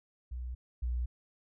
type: tone pair in turn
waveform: sine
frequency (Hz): 61.74 / 60.71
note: B1 / B1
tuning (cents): 0 / -29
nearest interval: unison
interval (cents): 29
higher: first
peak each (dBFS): -36 / -30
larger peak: second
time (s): 0.31-0.55 / 0.82-1.06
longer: neither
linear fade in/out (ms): 10
effects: none